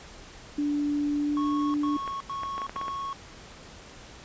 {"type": "tone with pitch glide", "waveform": "sine", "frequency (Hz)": [291.7, 293.7], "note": ["D4", "D4"], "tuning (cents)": [-12, 0], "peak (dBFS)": -24, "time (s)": [0.58, 1.97], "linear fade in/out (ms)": 5, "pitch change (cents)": 12, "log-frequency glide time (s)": [1.19, 1.33]}
{"type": "tone bursts", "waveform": "triangle", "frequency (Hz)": 1101, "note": "C#6", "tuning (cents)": -12, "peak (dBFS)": -29, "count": 4, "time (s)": [1.37, 3.129], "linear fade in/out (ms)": 0, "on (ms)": 370, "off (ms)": 93}
{"type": "clicks", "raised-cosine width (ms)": 0.5, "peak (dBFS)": -21, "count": 8, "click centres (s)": [2.077, 2.434, 2.58, 2.618, 2.695, 2.763, 2.814, 2.882]}
{"effects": ["pink hiss -47 dBFS RMS until 4.24 s", "resampled to 16000 Hz"]}